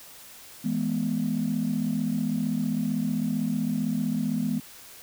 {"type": "chord", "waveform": "sine", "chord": "E major", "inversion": "none", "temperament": "equal with one note detuned", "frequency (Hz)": [164.81, 211.3, 246.9], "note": ["E3", "G#3", "B3"], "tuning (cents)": [0, 30, 0], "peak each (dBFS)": [-30, -27, -27], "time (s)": [0.64, 4.6], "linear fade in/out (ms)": 10, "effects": ["tanh soft clip ceiling -17 dBFS", "white hiss -47 dBFS RMS until 5.02 s"]}